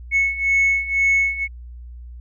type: beating tone pair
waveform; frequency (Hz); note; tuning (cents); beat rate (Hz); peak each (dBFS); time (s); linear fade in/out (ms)
sine; 2200 / 2202; C#7 / C#7; -14 / -12; 2; -19 / -16; 0.11-1.48; 50
effects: tanh soft clip ceiling -11 dBFS + added 60 Hz sine -34 dBFS peak until 2.2 s